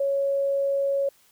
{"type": "tone", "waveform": "sine", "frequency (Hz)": 554.4, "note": "C#5", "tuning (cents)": 0, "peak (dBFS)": -21, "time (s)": [0, 1.09], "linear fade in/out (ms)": 5, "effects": ["white hiss -60 dBFS RMS until 1.31 s"]}